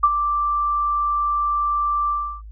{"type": "tone with ADSR envelope", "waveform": "sine", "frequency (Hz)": 1174.7, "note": "D6", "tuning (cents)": 0, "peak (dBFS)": -9, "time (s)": [0.03, 2.42], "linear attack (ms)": 10, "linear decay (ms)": 44, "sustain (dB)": -9, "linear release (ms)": 330, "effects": ["noise-tail reverb RT60 0.1 s tail -25 dB re dry", "added 53 Hz sine -35 dBFS peak until 2.51 s"]}